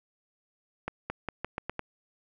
accelerating click train, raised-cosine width 0.5 ms, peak -17 dBFS, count 7, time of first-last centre 0.88-1.794 s, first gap 220 ms, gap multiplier 0.85, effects none

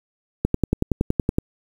click train, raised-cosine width 3 ms, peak -5 dBFS, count 11, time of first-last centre 0.45-1.385 s, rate 10.7 Hz, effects 7-bit

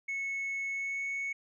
sine tone with pitch glide, 2200 to 2214 Hz, C#7 to C#7, -14 to -3 cents, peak -30 dBFS, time 0.08-1.33 s, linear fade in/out 10 ms, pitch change +11 cents, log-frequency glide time 0.71-1.04 s, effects tanh soft clip ceiling -31 dBFS

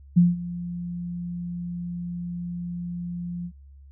sine tone with ADSR envelope, 174.61 Hz, F3, in tune, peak -11 dBFS, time 0.16-3.52 s, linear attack 17 ms, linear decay 180 ms, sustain -18 dB, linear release 67 ms, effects added 69 Hz sine -45 dBFS peak until 3.91 s

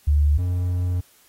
sine / triangle tone pair in turn, 73.3 / 89.49 Hz, D2 / F2, -3 / +43 cents, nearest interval minor third, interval 346 cents, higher second, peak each -14 / -18 dBFS, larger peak first, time 0.07-0.38 / 0.38-1.01 s, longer second, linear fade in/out 10 ms, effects white hiss -56 dBFS RMS until 1.28 s + AAC 48 kbps

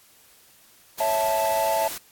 white noise, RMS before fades -34 dBFS, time 0.98-1.98 s, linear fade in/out 5 ms
triangle chord, A major, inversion first, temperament equal, 554.4 / 659.3 / 880 Hz, C#5 / E5 / A5, 0 / 0 / 0 cents, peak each -27 / -22 / -22 dBFS, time 1-1.88 s, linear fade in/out 5 ms
effects white hiss -55 dBFS RMS until 2.11 s + AAC 64 kbps

